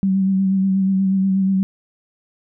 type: tone with vibrato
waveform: sine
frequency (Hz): 191.9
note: G3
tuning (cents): -37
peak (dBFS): -14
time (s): 0.03-1.63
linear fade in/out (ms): 0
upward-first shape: sine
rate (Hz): 8.3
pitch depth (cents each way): 27
effects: none